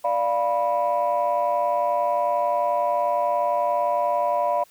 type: chord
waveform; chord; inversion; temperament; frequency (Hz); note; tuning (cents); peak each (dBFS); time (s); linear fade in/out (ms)
sine; B diminished; first; equal with one note detuned; 587.3 / 698.5 / 980.9; D5 / F5 / B5; 0 / 0 / -12; -23; 0.04-4.64; 10
effects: tanh soft clip ceiling -13 dBFS + white hiss -56 dBFS RMS until 4.7 s